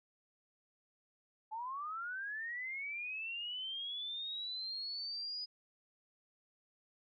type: linear sweep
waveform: sine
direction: up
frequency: 850 to 4978 Hz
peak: -39 dBFS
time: 1.51-5.46 s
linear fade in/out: 20 ms
effects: none